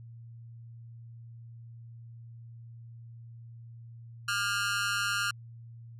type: tone with amplitude modulation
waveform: sawtooth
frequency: 1409 Hz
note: F6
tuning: 15 cents sharp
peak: -20 dBFS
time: 4.28-5.31 s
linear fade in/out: 5 ms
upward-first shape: sine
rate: 211 Hz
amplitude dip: 100%
effects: added 116 Hz sine -45 dBFS peak until 5.99 s + low-pass 10000 Hz 12 dB/octave